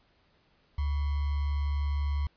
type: tone with sample-and-hold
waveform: sine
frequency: 72 Hz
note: D2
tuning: 34 cents flat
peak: -26 dBFS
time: 0.78-2.27 s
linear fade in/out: 5 ms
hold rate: 1050 Hz
effects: pink hiss -67 dBFS RMS until 2.36 s + resampled to 11025 Hz